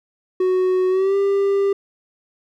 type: tone with pitch glide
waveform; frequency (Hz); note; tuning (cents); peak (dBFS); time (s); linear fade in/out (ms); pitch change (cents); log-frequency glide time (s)
triangle; 370 to 396.6; F#4 to G4; 0 to +20; -13; 0.4-1.73; 5; +120; 0.89-1.16
effects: none